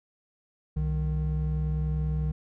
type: tone pair together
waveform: triangle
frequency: 64.66 / 153.8 Hz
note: C2 / D#3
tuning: -20 / -20 cents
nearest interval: octave + minor third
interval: 1500 cents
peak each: -26 / -26 dBFS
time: 0.76-2.32 s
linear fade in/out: 10 ms
effects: none